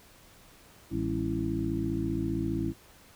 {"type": "harmonic tone with a mistuned harmonic", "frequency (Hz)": 55, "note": "A1", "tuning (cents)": 0, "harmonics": [1, 2, 3, 4, 5, 6], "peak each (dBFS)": [-38, -35, -37, -37, -34, -32], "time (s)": [0.9, 2.74], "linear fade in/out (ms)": 50, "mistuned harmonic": 4, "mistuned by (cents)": -130, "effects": ["pink hiss -56 dBFS RMS until 3.15 s"]}